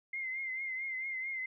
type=tone with vibrato; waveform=sine; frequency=2093 Hz; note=C7; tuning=in tune; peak=-35 dBFS; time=0.13-1.46 s; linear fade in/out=5 ms; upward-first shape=triangle; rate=4.5 Hz; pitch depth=58 cents each way; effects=none